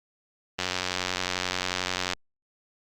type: click train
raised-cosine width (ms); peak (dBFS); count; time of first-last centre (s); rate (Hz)
0.2; -9; 142; 0.59-2.134; 91.3
effects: Opus 32 kbps